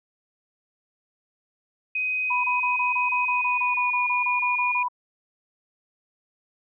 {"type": "tone with pitch glide", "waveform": "sine", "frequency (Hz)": [2511, 2438], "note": ["D#7", "D#7"], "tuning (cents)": [15, -36], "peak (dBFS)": -23, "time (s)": [1.95, 4.83], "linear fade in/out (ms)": 5, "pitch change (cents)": -51, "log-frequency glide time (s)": [3.25, 4.06]}
{"type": "tone bursts", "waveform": "sine", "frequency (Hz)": 987.8, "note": "B5", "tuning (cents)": 0, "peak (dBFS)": -23, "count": 16, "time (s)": [2.3, 4.885], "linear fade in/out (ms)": 10, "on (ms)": 140, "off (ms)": 23}
{"effects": []}